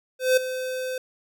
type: tone with ADSR envelope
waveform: square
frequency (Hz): 513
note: C5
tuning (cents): -34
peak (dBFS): -15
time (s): 0.19-0.98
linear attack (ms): 180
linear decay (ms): 8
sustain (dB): -13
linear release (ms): 3
effects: none